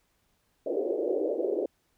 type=band-pass noise; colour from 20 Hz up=pink; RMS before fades=-29 dBFS; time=0.66-1.66 s; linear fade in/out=5 ms; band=340 to 560 Hz; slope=48 dB/octave; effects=pink hiss -72 dBFS RMS until 1.97 s